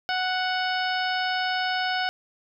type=harmonic tone; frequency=740 Hz; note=F#5; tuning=in tune; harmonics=1 / 2 / 3 / 4 / 5 / 6 / 7; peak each=-27 / -28 / -35 / -33 / -38 / -38 / -36 dBFS; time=0.09-2.09 s; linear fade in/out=0 ms; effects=none